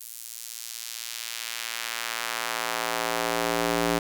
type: tone with high-pass filter sweep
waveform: square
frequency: 57.8 Hz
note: A#1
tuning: 14 cents flat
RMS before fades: -30 dBFS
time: 0-3.99 s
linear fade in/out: 5 ms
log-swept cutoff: 9800 to 280 Hz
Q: 0.79
effects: none